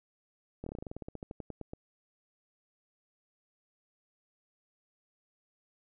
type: slowing click train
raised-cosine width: 2 ms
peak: -27 dBFS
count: 19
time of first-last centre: 0.64-1.734 s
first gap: 24 ms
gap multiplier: 1.1
effects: none